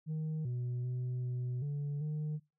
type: tone with pitch steps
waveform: sine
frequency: 156.3 / 123.1 / 125.3 / 124.4 / 144.3 / 152 Hz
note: D#3 / B2 / B2 / B2 / D3 / D#3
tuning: +8 / -5 / +25 / +13 / -30 / -40 cents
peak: -31 dBFS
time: 0.06-2.4 s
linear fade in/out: 50 ms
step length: 390 ms
effects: noise-tail reverb RT60 0.3 s tail -25 dB re dry + tanh soft clip ceiling -33 dBFS